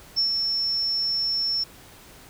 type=tone with ADSR envelope; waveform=sine; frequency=5400 Hz; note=E8; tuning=41 cents sharp; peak=-18 dBFS; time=0.16-1.64 s; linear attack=25 ms; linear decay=110 ms; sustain=-4 dB; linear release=8 ms; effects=pink hiss -48 dBFS RMS until 2.29 s